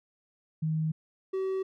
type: tone pair in turn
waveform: sine / triangle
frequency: 157.6 / 381.1 Hz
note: D#3 / G4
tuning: +23 / -49 cents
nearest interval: octave + minor third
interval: 1528 cents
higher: second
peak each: -26 dBFS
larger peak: neither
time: 0.62-0.92 / 1.33-1.63 s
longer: neither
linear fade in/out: 10 ms
effects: none